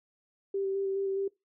sine tone with vibrato, 390.3 Hz, G4, 8 cents flat, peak -28 dBFS, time 0.54-1.28 s, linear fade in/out 5 ms, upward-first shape square, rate 4.8 Hz, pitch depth 13 cents each way, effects noise-tail reverb RT60 0.2 s tail -22 dB re dry

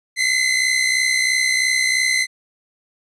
sawtooth tone pair together, 2030 / 2093 Hz, B6 / C7, +47 / 0 cents, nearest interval minor second, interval 53 cents, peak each -14 / -17 dBFS, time 0.16-2.27 s, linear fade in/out 50 ms, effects resampled to 22050 Hz

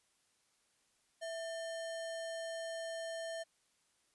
sine tone with sample-and-hold, 659.3 Hz, E5, in tune, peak -39 dBFS, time 1.21-3.44 s, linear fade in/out 20 ms, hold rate 2450 Hz, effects white hiss -75 dBFS RMS until 4.14 s + resampled to 24000 Hz

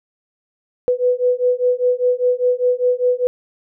sine beating tone pair, 493.9 / 498.9 Hz, B4 / B4, 0 / +17 cents, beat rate 5 Hz, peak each -17 dBFS, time 0.88-3.27 s, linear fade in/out 0 ms, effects none

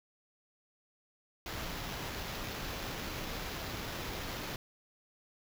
pink noise with sample-and-hold, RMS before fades -40 dBFS, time 1.46-4.56 s, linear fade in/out 2 ms, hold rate 8820 Hz, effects none

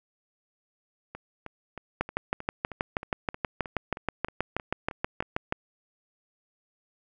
two click trains, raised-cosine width 0.5 ms, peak -23 / -11 dBFS, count 14 / 23, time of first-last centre 1.15-5.225 / 2.01-5.524 s, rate 3.19 / 6.26 Hz, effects none

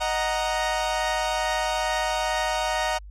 sawtooth chord, D# minor, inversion none, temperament equal, 622.3 / 740 / 932.3 Hz, D#5 / F#5 / A#5, 0 / 0 / 0 cents, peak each -24 dBFS, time 0-2.99 s, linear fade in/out 20 ms, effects added 50 Hz sine -39 dBFS peak until 3.1 s + low-pass 8000 Hz 12 dB/octave

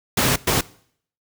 pink noise bursts at uneven times, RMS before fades -18 dBFS, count 2, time 0.17-0.36 / 0.47-0.61 s, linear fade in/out 5 ms, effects noise-tail reverb RT60 0.6 s tail -21 dB re dry + high-pass 60 Hz 12 dB/octave

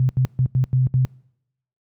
sine tone bursts at uneven times, 128.6 Hz, C3, 30 cents flat, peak -14 dBFS, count 6, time 0-0.09 / 0.17-0.25 / 0.39-0.46 / 0.55-0.64 / 0.73-0.87 / 0.94-1.05 s, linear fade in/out 0 ms, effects noise-tail reverb RT60 0.8 s tail -26 dB re dry + high-pass 60 Hz 12 dB/octave

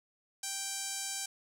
sawtooth tone with band-pass filter, 784 Hz, G5, in tune, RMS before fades -38 dBFS, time 0.43-1.26 s, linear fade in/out 5 ms, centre 7600 Hz, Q 1.9, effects none

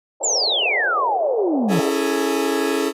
white band-pass noise, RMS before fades -27 dBFS, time 0.2-1.91 s, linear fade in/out 20 ms, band 400 to 790 Hz, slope 48 dB/octave
sine exponential sweep, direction down, 7590 to 155.56 Hz, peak -17 dBFS, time 0.23-1.8 s, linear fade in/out 10 ms
40% pulse chord, A major seventh, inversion first, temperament equal with one note detuned, 277.2 / 329.6 / 415.3 / 447.2 Hz, C#4 / E4 / G#4 / A4, 0 / 0 / 0 / +28 cents, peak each -23 / -24 / -22 / -24 dBFS, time 1.68-2.93 s, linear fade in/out 50 ms
effects resampled to 32000 Hz

